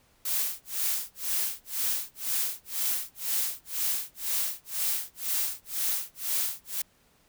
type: noise with tremolo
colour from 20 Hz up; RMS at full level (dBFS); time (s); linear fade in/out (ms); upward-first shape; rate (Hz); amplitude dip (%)
blue; -27; 0.25-6.82; 5; sine; 2; 100
effects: pink hiss -64 dBFS RMS until 7.28 s